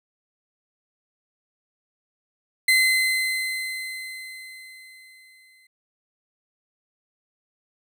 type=tone with exponential decay; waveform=35% pulse; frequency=2053 Hz; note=C7; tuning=33 cents flat; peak=-13 dBFS; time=2.68-5.67 s; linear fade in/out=5 ms; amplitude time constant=650 ms; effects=none